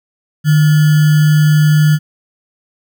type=tone with sample-and-hold; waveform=sine; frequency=152 Hz; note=D#3; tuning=40 cents flat; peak=-6 dBFS; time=0.44-1.99 s; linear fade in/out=50 ms; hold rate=1575 Hz; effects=none